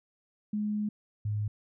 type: tone pair in turn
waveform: sine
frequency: 210 / 105 Hz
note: G#3 / G#2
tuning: +19 / +19 cents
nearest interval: octave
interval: 1200 cents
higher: first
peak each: -28 dBFS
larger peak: neither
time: 0.53-0.89 / 1.25-1.48 s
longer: first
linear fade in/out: 5 ms
effects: none